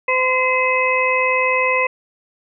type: harmonic tone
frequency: 513 Hz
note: C5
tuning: 34 cents flat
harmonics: 1 / 2 / 4 / 5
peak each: -20 / -20 / -20 / -20 dBFS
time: 0.08-1.87 s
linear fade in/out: 5 ms
effects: none